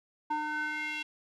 square tone with band-pass filter sweep, 303.4 Hz, D#4, 44 cents flat, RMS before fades -34 dBFS, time 0.3-1.03 s, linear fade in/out 10 ms, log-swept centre 970 to 2800 Hz, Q 3.9, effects none

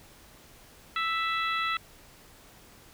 harmonic tone with a mistuned harmonic, 659.3 Hz, E5, in tune, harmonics 2 / 3 / 4 / 5 / 6, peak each -29 / -33 / -35 / -37 / -39 dBFS, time 0.96-1.77 s, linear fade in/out 2 ms, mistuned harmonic 5, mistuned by +29 cents, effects pink hiss -54 dBFS RMS until 2.93 s

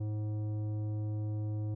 triangle tone with tanh clipping, 106.3 Hz, G#2, 41 cents sharp, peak -34 dBFS, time 0-1.75 s, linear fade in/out 10 ms, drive 15 dB, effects none

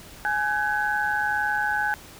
sine tone cluster, 836 / 1517 / 1659 Hz, G#5 / F#6 / G#6, +11 / +43 / -2 cents, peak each -26 / -25 / -29 dBFS, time 0.25-1.94 s, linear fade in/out 0 ms, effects pink hiss -45 dBFS RMS until 2.19 s

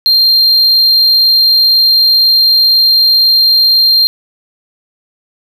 triangle tone, 4186 Hz, C8, in tune, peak -4 dBFS, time 0.06-4.07 s, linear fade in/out 0 ms, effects none

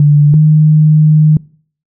sine tone pair in turn, 146.83 / 153.9 Hz, D3 / D#3, 0 / -19 cents, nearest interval minor second, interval 81 cents, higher second, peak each -3 dBFS, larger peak neither, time 0-0.34 / 0.34-1.37 s, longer second, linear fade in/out 2 ms, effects noise-tail reverb RT60 0.5 s tail -24 dB re dry

